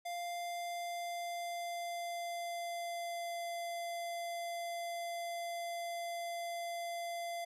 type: tone with pitch glide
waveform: square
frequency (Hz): 696 to 686.4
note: F5 to F5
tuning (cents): -6 to -30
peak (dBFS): -39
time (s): 0.05-7.45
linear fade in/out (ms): 10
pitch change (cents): -24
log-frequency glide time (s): 0.24-3.44
effects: resampled to 32000 Hz